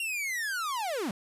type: linear sweep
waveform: 45% pulse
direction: down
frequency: 2794 to 174.61 Hz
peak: -30 dBFS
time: 0-1.11 s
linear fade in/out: 2 ms
effects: resampled to 32000 Hz